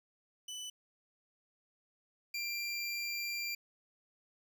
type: tone pair in turn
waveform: 25% pulse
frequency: 2990 / 2373 Hz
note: F#7 / D7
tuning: +17 / +17 cents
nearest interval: major third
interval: 400 cents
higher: first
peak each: -38 / -32 dBFS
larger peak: second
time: 0.48-0.7 / 2.34-3.55 s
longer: second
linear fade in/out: 5 ms
effects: none